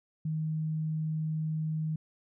sine tone, 156.8 Hz, D#3, 14 cents sharp, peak -29 dBFS, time 0.25-1.96 s, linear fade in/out 5 ms, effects none

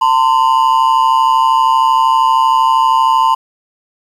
triangle ring-modulated tone, 968 Hz, B5, 35 cents flat, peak -3 dBFS, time 0.01-3.35 s, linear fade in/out 10 ms, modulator 66.4 Hz, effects 7-bit

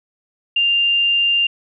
sine tone, 2794 Hz, F7, in tune, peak -13 dBFS, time 0.56-1.47 s, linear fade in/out 5 ms, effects none

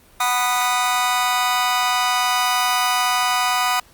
sawtooth chord, B major, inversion second, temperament just, 740.8 / 987.8 / 1234.7 Hz, F#5 / B5 / D#6, +2 / 0 / -14 cents, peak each -18 dBFS, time 0.2-3.8 s, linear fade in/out 5 ms, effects pink hiss -51 dBFS RMS until 3.93 s + Opus 32 kbps

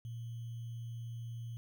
sine tone with sample-and-hold, 116.54 Hz, A#2, in tune, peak -40 dBFS, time 0.05-1.57 s, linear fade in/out 0 ms, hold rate 3150 Hz, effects none

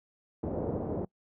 white low-pass noise, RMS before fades -33 dBFS, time 0.43-1.05 s, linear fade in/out 5 ms, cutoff 570 Hz, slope 24 dB/octave, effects noise-tail reverb RT60 0.1 s tail -23 dB re dry + high-pass 60 Hz 12 dB/octave

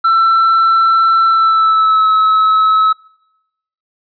triangle tone with pitch glide, 1339 to 1291.9 Hz, E6 to E6, +27 to -35 cents, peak -6 dBFS, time 0.04-2.93 s, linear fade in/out 10 ms, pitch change -62 cents, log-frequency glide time 1.27-2.08 s, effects noise-tail reverb RT60 0.9 s tail -24 dB re dry + resampled to 11025 Hz

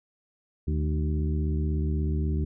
harmonic tone with a mistuned harmonic, 76.4 Hz, D#2, 31 cents flat, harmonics 1 / 2 / 3 / 4 / 5, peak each -25 / -31 / -35 / -37 / -39 dBFS, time 0.67-2.45 s, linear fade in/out 10 ms, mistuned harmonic 3, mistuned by -68 cents, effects none

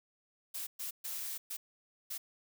blue noise bursts at uneven times, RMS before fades -40 dBFS, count 5, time 0.54-0.67 / 0.79-0.91 / 1.04-1.38 / 1.5-1.57 / 2.1-2.18 s, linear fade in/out 10 ms, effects none

